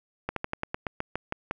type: slowing click train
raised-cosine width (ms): 0.5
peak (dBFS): -14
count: 11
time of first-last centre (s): 0.29-1.511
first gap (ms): 73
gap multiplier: 1.11
effects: none